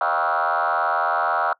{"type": "tone with frequency modulation", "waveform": "sine", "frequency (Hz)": 1036, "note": "C6", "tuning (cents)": -17, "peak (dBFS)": -17, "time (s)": [0.01, 1.53], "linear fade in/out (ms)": 2, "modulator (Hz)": 81.8, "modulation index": 5, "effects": ["noise-tail reverb RT60 0.1 s tail -23 dB re dry", "tanh soft clip ceiling -14 dBFS"]}